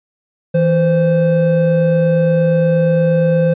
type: tone pair together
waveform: triangle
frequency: 163.16 / 518 Hz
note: E3 / C5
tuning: -17 / -17 cents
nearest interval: octave + minor sixth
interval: 2000 cents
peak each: -11 dBFS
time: 0.54-3.54 s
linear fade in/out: 10 ms
effects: resampled to 8000 Hz